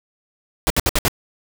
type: noise bursts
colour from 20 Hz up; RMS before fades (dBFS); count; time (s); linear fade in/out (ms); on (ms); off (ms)
pink; -17; 5; 0.67-1.082; 0; 32; 63
effects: none